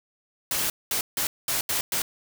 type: noise bursts at uneven times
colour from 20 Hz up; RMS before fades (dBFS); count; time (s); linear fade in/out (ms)
white; -26; 6; 0.51-0.7 / 0.91-1.01 / 1.17-1.27 / 1.48-1.61 / 1.69-1.81 / 1.92-2.02; 2
effects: none